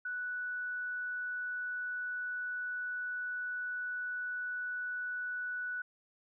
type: tone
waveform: sine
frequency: 1480 Hz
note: F#6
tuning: in tune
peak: -35 dBFS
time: 0.05-5.82 s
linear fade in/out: 5 ms
effects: none